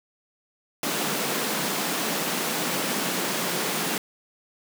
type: high-pass noise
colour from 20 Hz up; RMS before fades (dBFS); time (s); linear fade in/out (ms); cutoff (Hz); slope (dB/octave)
pink; -27; 0.83-3.98; 2; 160; 48
effects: none